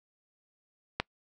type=click; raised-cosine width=0.3 ms; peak=-11 dBFS; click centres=1 s; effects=noise-tail reverb RT60 0.1 s tail -26 dB re dry